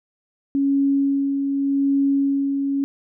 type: tone with tremolo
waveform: sine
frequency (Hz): 277.2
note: C#4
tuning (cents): 0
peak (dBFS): -15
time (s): 0.55-2.84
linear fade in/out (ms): 0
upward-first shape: sine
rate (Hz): 0.85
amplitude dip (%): 40
effects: none